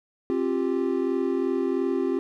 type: chord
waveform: triangle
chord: C suspended fourth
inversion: none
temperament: equal with one note detuned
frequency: 267.4 / 349.2 / 392 Hz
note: C4 / F4 / G4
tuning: +38 / 0 / 0 cents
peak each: -25 dBFS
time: 0.3-2.19 s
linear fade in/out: 0 ms
effects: none